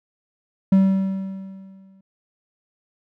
triangle tone with exponential decay, 192.4 Hz, G3, 32 cents flat, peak -8 dBFS, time 0.72-2.01 s, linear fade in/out 5 ms, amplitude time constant 280 ms, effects none

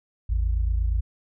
sine tone pair together, 54.2 / 82.7 Hz, A1 / E2, -25 / +6 cents, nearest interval perfect fifth, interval 731 cents, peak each -21 / -28 dBFS, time 0.29-1.01 s, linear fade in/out 10 ms, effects none

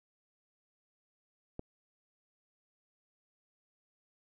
click, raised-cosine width 2 ms, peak -26 dBFS, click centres 1.594 s, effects none

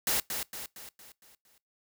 white noise with echo, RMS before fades -28 dBFS, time 0.07-0.2 s, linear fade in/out 2 ms, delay 230 ms, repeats 6, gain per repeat -6 dB, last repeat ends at 1.58 s, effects noise-tail reverb RT60 0.2 s tail -22 dB re dry

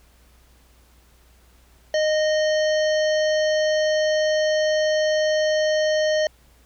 harmonic tone, 617 Hz, D#5, 15 cents flat, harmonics 1 / 3 / 5 / 7 / 9 / 10, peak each -18 / -28 / -32 / -35 / -37 / -38 dBFS, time 1.94-6.27 s, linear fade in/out 2 ms, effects added 60 Hz sine -53 dBFS peak until 6.65 s + pink hiss -58 dBFS RMS until 6.65 s

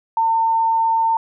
sine tone, 904 Hz, A5, 47 cents sharp, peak -14 dBFS, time 0.17-1.17 s, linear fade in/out 2 ms, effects none

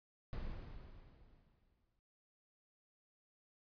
brown noise with exponential decay, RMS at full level -42 dBFS, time 0.33-1.99 s, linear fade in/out 0 ms, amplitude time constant 360 ms, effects noise-tail reverb RT60 0.1 s tail -19 dB re dry + resampled to 11025 Hz

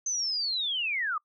sine linear sweep, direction down, 6272 to 1168 Hz, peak -27 dBFS, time 0.06-1.18 s, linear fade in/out 5 ms, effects noise-tail reverb RT60 0.1 s tail -26 dB re dry

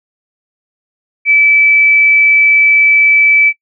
sine tone, 2308 Hz, D7, 31 cents flat, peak -5 dBFS, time 1.25-3.53 s, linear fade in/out 50 ms, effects noise-tail reverb RT60 0.1 s tail -21 dB re dry

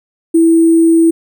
sine tone with sample-and-hold, 329.6 Hz, E4, in tune, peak -5 dBFS, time 0.34-1.11 s, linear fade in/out 10 ms, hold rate 8820 Hz, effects none

